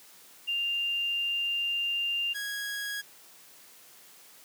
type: tone pair in turn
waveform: sine / sawtooth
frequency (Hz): 2794 / 1654.1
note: F7 / G#6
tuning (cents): 0 / -7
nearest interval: major sixth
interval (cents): 907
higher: first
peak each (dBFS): -27 / -29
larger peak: first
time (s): 0.47-2.34 / 2.34-3.02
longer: first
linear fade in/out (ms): 20
effects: white hiss -54 dBFS RMS until 4.44 s + high-pass 150 Hz 12 dB/octave